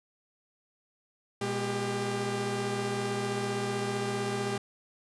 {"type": "tone cluster", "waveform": "sawtooth", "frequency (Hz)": [121.1, 206.4, 397.3], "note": ["B2", "G#3", "G4"], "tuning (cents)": [-34, -10, 23], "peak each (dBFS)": [-32, -32, -28], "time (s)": [1.41, 4.58], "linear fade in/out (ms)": 5, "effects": ["resampled to 24000 Hz"]}